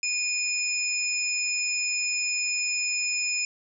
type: tone cluster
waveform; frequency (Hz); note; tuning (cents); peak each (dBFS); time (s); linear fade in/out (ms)
sine; 2469 / 5160 / 7090; D#7 / E8 / A8; -14 / -38 / +12; -27 / -31 / -31; 0.03-3.45; 2
effects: none